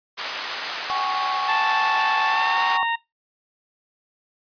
pink high-pass noise, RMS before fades -28 dBFS, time 0.17-2.78 s, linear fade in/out 20 ms, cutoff 950 Hz, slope 12 dB/octave
sine chord, F# suspended second, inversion none, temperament equal with one note detuned, 758.6 / 830.6 / 1108.7 Hz, F#5 / G#5 / C#6, +43 / 0 / 0 cents, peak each -29 / -29 / -24 dBFS, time 0.9-2.83 s, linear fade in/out 0 ms
20% pulse tone with pitch glide, 880 to 925.4 Hz, A5 to A#5, 0 to -13 cents, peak -16 dBFS, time 1.48-2.96 s, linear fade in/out 10 ms, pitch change +87 cents, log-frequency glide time 2.26-2.65 s
effects noise-tail reverb RT60 0.2 s tail -22 dB re dry + resampled to 11025 Hz

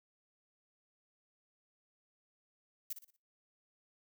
violet noise with echo, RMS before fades -39 dBFS, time 2.9-2.93 s, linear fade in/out 5 ms, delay 59 ms, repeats 4, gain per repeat -9 dB, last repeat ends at 3.166 s, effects noise-tail reverb RT60 0.4 s tail -26 dB re dry

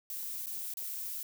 violet noise with dropouts, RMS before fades -39 dBFS, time 0.1-1.23 s, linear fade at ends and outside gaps 1 ms, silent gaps 0.46-0.468 / 0.738-0.771 s, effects none

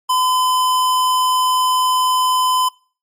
square tone, 1016 Hz, B5, 49 cents sharp, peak -14 dBFS, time 0.09-2.69 s, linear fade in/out 10 ms, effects noise-tail reverb RT60 0.4 s tail -24 dB re dry + MP3 64 kbps

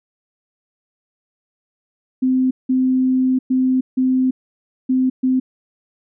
sine tone bursts at uneven times, 258.2 Hz, C4, 23 cents flat, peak -13 dBFS, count 6, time 2.22-2.51 / 2.69-3.39 / 3.5-3.81 / 3.97-4.31 / 4.89-5.1 / 5.23-5.4 s, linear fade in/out 10 ms, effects none

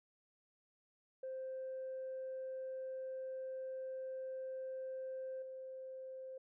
sine tone with level steps, 523 Hz, C5, 1 cent flat, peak -40 / -45 dBFS, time 1.23-6.38 s, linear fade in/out 5 ms, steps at 5.42 s, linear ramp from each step 5 ms, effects tanh soft clip ceiling -38 dBFS

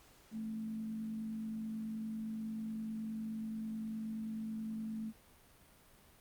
sine tone with frequency modulation, 220 Hz, A3, in tune, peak -38 dBFS, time 0.31-5.13 s, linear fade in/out 50 ms, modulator 49.5 Hz, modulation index 0.28, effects pink hiss -63 dBFS RMS until 6.2 s + Opus 48 kbps

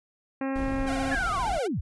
harmonic tone, 269 Hz, C4, 48 cents sharp, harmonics 1 / 2 / 3 / 4 / 5 / 6 / 7 / 8 / 9 / 10, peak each -28 / -34 / -38 / -41 / -45 / -43 / -44 / -51 / -48 / -53 dBFS, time 0.41-1.15 s, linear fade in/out 2 ms
brown noise, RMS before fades -34 dBFS, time 0.55-1.59 s, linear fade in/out 10 ms
sawtooth tone with vibrato, 736 Hz, F#5, 9 cents flat, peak -29 dBFS, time 0.86-1.68 s, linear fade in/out 20 ms, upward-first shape triangle, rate 15 Hz, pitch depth 170 cents each way
sine linear sweep, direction down, 1750 to 45.68 Hz, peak -26 dBFS, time 1.11-1.81 s, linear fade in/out 10 ms
effects resampled to 24000 Hz

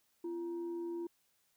sine tone with frequency modulation, 341.5 Hz, F4, 39 cents flat, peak -37 dBFS, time 0.24-1.07 s, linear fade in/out 5 ms, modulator 601 Hz, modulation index 0.26, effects white hiss -75 dBFS RMS until 1.56 s

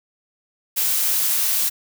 blue noise, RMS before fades -20 dBFS, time 0.76-1.7 s, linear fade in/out 20 ms, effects none

